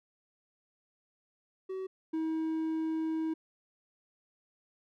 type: tone pair in turn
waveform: triangle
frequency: 378.6 / 319.6 Hz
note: F#4 / D#4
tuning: +40 / +47 cents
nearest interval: minor third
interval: 293 cents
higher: first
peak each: -33 / -28 dBFS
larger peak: second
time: 1.69-1.87 / 2.13-3.34 s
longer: second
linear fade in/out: 10 ms
effects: none